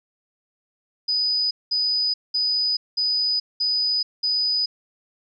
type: tone bursts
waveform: sine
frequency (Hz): 4978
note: D#8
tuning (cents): 0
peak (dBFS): -19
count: 6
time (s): 1.08-4.66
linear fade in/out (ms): 10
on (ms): 430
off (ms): 200
effects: none